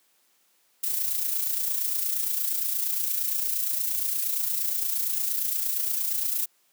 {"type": "noise with amplitude modulation", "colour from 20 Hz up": "violet", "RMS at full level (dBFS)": -25, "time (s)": [0.83, 6.46], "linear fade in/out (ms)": 10, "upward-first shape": "sine", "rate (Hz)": 28.6, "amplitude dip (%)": 50, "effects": ["white hiss -66 dBFS RMS until 6.72 s", "high-pass 200 Hz 12 dB/octave"]}